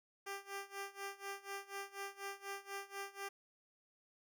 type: tone with tremolo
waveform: 10% pulse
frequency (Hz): 396.1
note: G4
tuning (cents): +18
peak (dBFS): -33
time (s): 0.26-3.29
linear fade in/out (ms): 10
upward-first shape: sine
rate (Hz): 4.1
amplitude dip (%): 90
effects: none